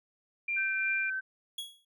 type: tone with tremolo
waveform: sine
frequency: 2383 Hz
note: D7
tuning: 25 cents sharp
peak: -28 dBFS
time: 0.48-1.1 s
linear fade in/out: 5 ms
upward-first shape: triangle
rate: 2.9 Hz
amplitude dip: 40%
type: tone with vibrato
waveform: sine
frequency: 1545 Hz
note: G6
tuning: 26 cents flat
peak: -31 dBFS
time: 0.56-1.21 s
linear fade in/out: 20 ms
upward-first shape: triangle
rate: 3.1 Hz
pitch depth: 9 cents each way
type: tone with exponential decay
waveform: 45% pulse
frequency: 3335 Hz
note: G#7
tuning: 7 cents sharp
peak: -33 dBFS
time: 1.58-1.85 s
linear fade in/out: 5 ms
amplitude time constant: 57 ms
effects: none